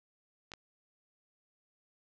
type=clicks; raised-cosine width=0.2 ms; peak=-28 dBFS; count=2; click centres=0.518 / 0.537 s; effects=low-pass 7000 Hz 12 dB/octave